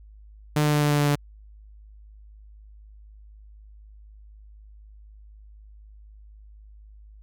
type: tone with pitch steps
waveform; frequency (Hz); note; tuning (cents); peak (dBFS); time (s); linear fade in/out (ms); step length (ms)
sawtooth; 150 / 149.14 / 148.28 / 147.42 / 146.57 / 145.73 / 144.89; D3 / D3 / D3 / D3 / D3 / D3 / D3; +37 / +27 / +17 / +7 / -3 / -13 / -23; -15; 0.56-1.155; 5; 85
effects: added 52 Hz sine -45 dBFS peak until 7.22 s